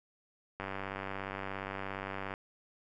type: click train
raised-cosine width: 0.5 ms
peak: -23 dBFS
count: 170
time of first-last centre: 0.6-2.339 s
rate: 97.2 Hz
effects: none